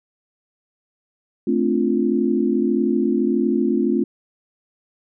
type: chord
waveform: sine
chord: D minor seventh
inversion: second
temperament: equal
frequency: 220 / 261.6 / 293.7 / 349.2 Hz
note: A3 / C4 / D4 / F4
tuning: 0 / 0 / 0 / 0 cents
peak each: -21 / -21 / -25 / -21 dBFS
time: 1.47-4.04 s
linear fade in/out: 5 ms
effects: none